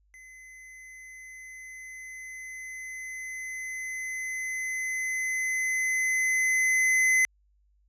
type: tone with level ramp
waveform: square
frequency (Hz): 2040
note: C7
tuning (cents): -44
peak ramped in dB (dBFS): -48 to -20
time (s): 0.14-7.25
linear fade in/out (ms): 0
effects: added 50 Hz sine -63 dBFS peak until 7.88 s + low-pass 11000 Hz 12 dB/octave